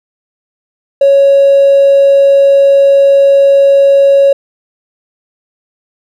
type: tone with hard clipping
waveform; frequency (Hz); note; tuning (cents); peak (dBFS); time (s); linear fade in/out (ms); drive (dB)
triangle; 554.4; C#5; 0; -3; 1.01-4.33; 5; 3
effects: none